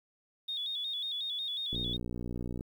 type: tone with vibrato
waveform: sine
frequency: 3556 Hz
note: A7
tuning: 18 cents sharp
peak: -33 dBFS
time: 0.48-1.97 s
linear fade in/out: 10 ms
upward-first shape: square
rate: 5.5 Hz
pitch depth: 66 cents each way
type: click train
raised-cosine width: 3 ms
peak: -26 dBFS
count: 54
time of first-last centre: 1.73-2.609 s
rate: 60.3 Hz
effects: 10-bit